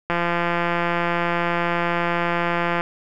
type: click train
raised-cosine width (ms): 0.5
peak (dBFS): -7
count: 467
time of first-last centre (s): 0.1-2.809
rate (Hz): 172
effects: none